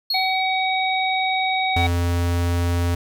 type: tone with exponential decay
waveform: triangle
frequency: 4311 Hz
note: C#8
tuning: 49 cents flat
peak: -17 dBFS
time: 0.1-0.66 s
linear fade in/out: 5 ms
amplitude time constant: 120 ms
type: harmonic tone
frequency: 755 Hz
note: F#5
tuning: 35 cents sharp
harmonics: 1 / 3 / 5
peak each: -21 / -23 / -27 dBFS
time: 0.14-1.87 s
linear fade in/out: 5 ms
type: tone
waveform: square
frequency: 86.7 Hz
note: F2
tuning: 12 cents flat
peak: -19 dBFS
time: 1.76-2.95 s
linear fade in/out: 5 ms
effects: none